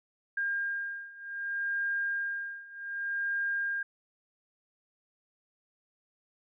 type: beating tone pair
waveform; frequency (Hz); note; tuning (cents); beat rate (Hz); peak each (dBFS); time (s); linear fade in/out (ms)
sine; 1608 / 1608.65; G6 / G6; +44 / +44; 0.65; -35 / -33; 0.37-3.83; 5
effects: none